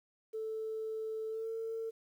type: tone with pitch glide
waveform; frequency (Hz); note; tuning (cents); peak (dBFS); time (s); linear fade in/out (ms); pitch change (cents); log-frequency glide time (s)
sine; 440 to 450.5; A4 to A4; 0 to +41; -35; 0.33-1.91; 20; +41; 1.29-1.48
effects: tanh soft clip ceiling -31 dBFS + 11-bit